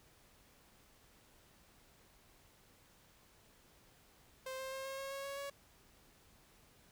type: tone with pitch steps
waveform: sawtooth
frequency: 523.3 / 528.5 / 533.7 / 538.9 / 544.3 / 549.6 / 555.1 / 560.5 Hz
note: C5 / C5 / C5 / C#5 / C#5 / C#5 / C#5 / C#5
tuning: 0 / +17 / +34 / -49 / -32 / -15 / +2 / +19 cents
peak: -38 dBFS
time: 4.46-5.5 s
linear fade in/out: 5 ms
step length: 130 ms
effects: pink hiss -66 dBFS RMS until 6.91 s